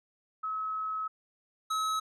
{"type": "tone pair in turn", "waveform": ["sine", "square"], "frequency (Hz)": [1286, 1286], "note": ["E6", "E6"], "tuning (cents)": [-43, -43], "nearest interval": "unison", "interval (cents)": 0, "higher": "neither", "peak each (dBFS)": [-31, -29], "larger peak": "second", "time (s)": [[0.43, 1.08], [1.7, 2]], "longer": "first", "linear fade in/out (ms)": 10, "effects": ["low-pass 10000 Hz 12 dB/octave"]}